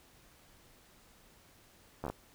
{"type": "slowing click train", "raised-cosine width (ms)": 1, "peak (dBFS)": -23, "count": 5, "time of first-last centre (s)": [2.04, 2.1], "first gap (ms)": 12, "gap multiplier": 1.15, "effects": ["pink hiss -62 dBFS RMS until 2.34 s"]}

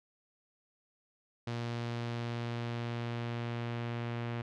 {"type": "tone with low-pass filter sweep", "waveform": "sawtooth", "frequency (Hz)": 118.2, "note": "A#2", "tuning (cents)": 24, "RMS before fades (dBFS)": -37, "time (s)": [1.47, 4.42], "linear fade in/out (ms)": 5, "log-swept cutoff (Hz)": [4500, 2700], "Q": 1.2, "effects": []}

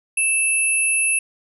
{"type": "tone pair together", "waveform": "sine", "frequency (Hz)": [2637, 10600], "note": ["E7", "E9"], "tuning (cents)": [0, 9], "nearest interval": "2 octaves", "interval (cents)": 2409, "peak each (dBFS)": -19, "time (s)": [0.17, 1.19], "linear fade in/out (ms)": 5, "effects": []}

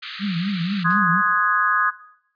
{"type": "band-pass noise", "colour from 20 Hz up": "white", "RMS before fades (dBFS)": -34, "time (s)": [0.02, 0.84], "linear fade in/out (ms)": 10, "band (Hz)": [1200, 4500], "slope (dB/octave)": 96}
{"type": "tone with vibrato", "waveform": "sine", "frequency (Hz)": 185, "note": "F#3", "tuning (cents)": 0, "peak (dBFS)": -21, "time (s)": [0.19, 1.22], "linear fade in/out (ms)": 50, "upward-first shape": "triangle", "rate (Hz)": 4.1, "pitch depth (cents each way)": 220}
{"type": "chord", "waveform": "sine", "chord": "Ab dominant seventh", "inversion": "first", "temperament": "equal", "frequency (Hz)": [1046.5, 1244.5, 1480, 1661.2], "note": ["C6", "Eb6", "Gb6", "Ab6"], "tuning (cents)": [0, 0, 0, 0], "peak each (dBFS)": [-25, -20, -25, -20], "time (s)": [0.84, 1.91], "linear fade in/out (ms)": 20}
{"type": "noise with exponential decay", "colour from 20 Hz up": "white", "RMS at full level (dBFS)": -36, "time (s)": [0.9, 1.1], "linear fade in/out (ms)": 2, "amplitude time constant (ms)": 42}
{"effects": ["noise-tail reverb RT60 0.7 s tail -17 dB re dry", "resampled to 11025 Hz"]}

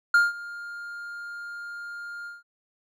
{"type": "tone with ADSR envelope", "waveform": "triangle", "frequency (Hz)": 1407, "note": "F6", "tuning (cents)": 12, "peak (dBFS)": -12, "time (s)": [0.14, 2.43], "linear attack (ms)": 4, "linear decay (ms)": 180, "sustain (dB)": -21, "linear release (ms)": 170, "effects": []}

